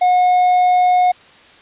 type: tone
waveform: triangle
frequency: 725 Hz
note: F#5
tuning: 35 cents flat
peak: -8 dBFS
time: 0.01-1.12 s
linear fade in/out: 10 ms
effects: white hiss -45 dBFS RMS until 1.61 s + resampled to 8000 Hz